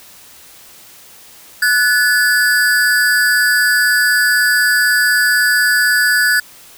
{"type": "ring-modulated tone", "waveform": "square", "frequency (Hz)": 1598, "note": "G6", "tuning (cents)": 33, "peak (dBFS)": -8, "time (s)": [1.62, 6.4], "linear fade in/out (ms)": 5, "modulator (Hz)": 120, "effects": ["white hiss -41 dBFS RMS until 6.77 s"]}